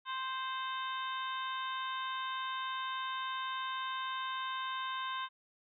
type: harmonic tone with a mistuned harmonic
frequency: 523.3 Hz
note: C5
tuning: in tune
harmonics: 2 / 3 / 4 / 5 / 6 / 7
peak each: -37 / -43 / -50 / -51 / -47 / -45 dBFS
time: 0.05-5.29 s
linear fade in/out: 50 ms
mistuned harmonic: 6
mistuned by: -38 cents
effects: none